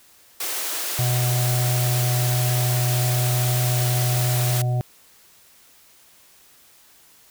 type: high-pass noise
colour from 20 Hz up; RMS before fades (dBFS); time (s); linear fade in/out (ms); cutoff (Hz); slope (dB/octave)
white; -27; 0.4-4.62; 5; 280; 96
type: harmonic tone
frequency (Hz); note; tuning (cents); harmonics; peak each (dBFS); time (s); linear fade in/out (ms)
123.47; B2; 0; 1 / 3 / 5 / 6; -19 / -38 / -34 / -34; 0.99-4.81; 0
effects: white hiss -53 dBFS RMS until 7.3 s